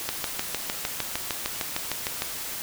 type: click train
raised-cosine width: 0.2 ms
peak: -9 dBFS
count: 15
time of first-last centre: 0.09-2.221 s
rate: 6.57 Hz
effects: white hiss -34 dBFS RMS until 2.62 s